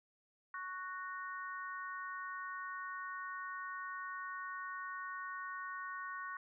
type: harmonic tone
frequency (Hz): 370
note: F#4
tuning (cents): 0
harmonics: 3 / 4 / 5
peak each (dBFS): -44 / -46 / -48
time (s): 0.54-6.37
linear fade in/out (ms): 2
effects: none